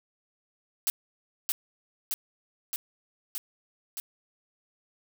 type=noise with echo; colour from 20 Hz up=blue; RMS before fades=-26 dBFS; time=0.87-0.9 s; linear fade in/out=0 ms; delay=620 ms; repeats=5; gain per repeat=-2 dB; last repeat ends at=4 s; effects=none